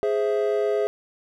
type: chord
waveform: triangle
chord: Ab augmented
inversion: none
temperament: equal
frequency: 415.3 / 523.3 / 659.3 Hz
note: Ab4 / C5 / E5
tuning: 0 / 0 / 0 cents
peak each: -20 / -26 / -25 dBFS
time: 0.03-0.87 s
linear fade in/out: 0 ms
effects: none